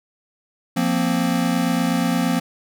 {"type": "chord", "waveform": "square", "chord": "F suspended fourth", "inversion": "none", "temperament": "equal", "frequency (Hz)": [174.61, 233.1, 261.6], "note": ["F3", "Bb3", "C4"], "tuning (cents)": [0, 0, 0], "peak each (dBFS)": -23, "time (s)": [0.76, 2.4], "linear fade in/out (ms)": 10, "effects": []}